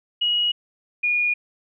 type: tone pair in turn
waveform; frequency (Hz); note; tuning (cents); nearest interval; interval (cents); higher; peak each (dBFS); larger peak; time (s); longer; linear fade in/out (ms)
sine; 2901 / 2439; F#7 / D#7; -35 / -35; minor third; 300; first; -18 / -18; neither; 0.21-0.52 / 1.03-1.34; neither; 10
effects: none